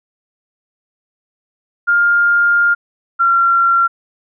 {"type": "tone pair in turn", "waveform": "sine", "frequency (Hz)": [1406, 1371.5], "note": ["F6", "F6"], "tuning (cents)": [11, -32], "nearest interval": "unison", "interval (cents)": 43, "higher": "first", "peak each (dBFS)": -9, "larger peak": "neither", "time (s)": [[1.87, 2.75], [3.19, 3.88]], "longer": "first", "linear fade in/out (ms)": 20, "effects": []}